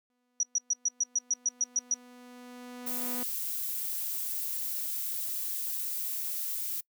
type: tone with exponential growth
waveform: sawtooth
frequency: 246.9 Hz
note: B3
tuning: in tune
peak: -32 dBFS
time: 0.1-3.23 s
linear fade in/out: 0 ms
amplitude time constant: 680 ms
type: tone bursts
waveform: sine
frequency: 5810 Hz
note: F#8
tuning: 32 cents flat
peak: -23 dBFS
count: 11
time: 0.4-1.941 s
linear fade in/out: 2 ms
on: 31 ms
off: 120 ms
type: noise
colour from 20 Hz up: violet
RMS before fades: -34 dBFS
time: 2.86-6.81 s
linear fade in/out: 10 ms
effects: noise-tail reverb RT60 0.1 s tail -25 dB re dry